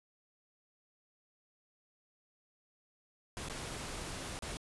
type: noise with dropouts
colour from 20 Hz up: pink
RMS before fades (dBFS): -42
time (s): 3.37-4.57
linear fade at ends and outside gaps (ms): 0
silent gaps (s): 3.486-3.498 / 4.39-4.423
effects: resampled to 24000 Hz